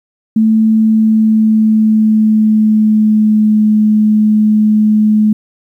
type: tone with pitch glide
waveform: sine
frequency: 220 to 213.7 Hz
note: A3 to G#3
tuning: 0 to +50 cents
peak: -6 dBFS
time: 0.36-5.33 s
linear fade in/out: 5 ms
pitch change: -50 cents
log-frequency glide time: 0.69-3.63 s
effects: 8-bit